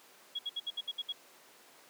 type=tone bursts; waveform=sine; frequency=3322 Hz; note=G#7; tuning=in tune; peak=-33 dBFS; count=8; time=0.35-1.126 s; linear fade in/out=10 ms; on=41 ms; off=64 ms; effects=pink hiss -58 dBFS RMS until 1.89 s + high-pass 400 Hz 12 dB/octave